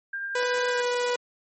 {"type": "tone with tremolo", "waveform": "sine", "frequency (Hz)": 1597, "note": "G6", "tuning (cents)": 32, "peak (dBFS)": -28, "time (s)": [0.13, 0.81], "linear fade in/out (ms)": 5, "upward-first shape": "triangle", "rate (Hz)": 11, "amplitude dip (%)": 30}
{"type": "tone with pitch glide", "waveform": "sawtooth", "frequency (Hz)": [493.9, 489.4], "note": ["B4", "B4"], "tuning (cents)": [0, -16], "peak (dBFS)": -20, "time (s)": [0.35, 1.16], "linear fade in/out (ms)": 5, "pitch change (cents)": -16, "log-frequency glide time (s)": [0.69, 0.78]}
{"effects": ["MP3 32 kbps"]}